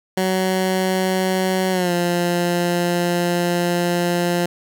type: tone with pitch glide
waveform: 15% pulse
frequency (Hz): 187.2 to 174.66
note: F#3 to F3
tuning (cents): +20 to 0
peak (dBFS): -11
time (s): 0.17-4.46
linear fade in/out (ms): 5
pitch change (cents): -120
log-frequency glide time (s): 1.71-1.92
effects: none